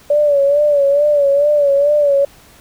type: tone with vibrato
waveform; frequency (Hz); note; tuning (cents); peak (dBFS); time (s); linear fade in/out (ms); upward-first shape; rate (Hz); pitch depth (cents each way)
sine; 575; D5; -37; -9; 0.1-2.25; 5; sine; 2.3; 62
effects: pink hiss -45 dBFS RMS until 2.6 s